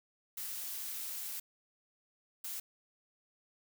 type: noise bursts at uneven times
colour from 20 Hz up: blue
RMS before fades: -41 dBFS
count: 2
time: 0.37-1.4 / 2.44-2.6 s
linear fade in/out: 5 ms
effects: none